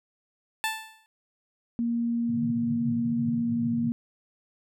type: tone with exponential decay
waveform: 15% pulse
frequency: 880 Hz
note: A5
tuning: in tune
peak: -17 dBFS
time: 0.64-1.06 s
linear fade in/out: 0 ms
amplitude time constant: 90 ms
type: tone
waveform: sine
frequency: 234.5 Hz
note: A#3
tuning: 11 cents sharp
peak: -24 dBFS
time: 1.79-3.92 s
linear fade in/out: 0 ms
type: band-pass noise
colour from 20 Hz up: pink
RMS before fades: -35 dBFS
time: 2.28-3.9 s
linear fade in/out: 10 ms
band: 110 to 170 Hz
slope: 96 dB/octave
effects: none